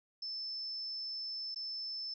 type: tone with dropouts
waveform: sine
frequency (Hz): 5274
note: E8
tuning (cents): 0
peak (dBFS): -38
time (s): 0.22-2.14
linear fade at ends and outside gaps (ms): 5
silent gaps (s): 1.546-1.559
effects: none